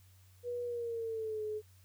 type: tone with pitch glide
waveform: sine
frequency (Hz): 484.9 to 427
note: B4 to G#4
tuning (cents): -32 to +48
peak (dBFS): -35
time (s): 0.43-1.62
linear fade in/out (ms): 50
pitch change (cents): -220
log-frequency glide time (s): 0.64-1.43
effects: added 93 Hz sine -59 dBFS peak until 1.84 s + white hiss -68 dBFS RMS until 1.84 s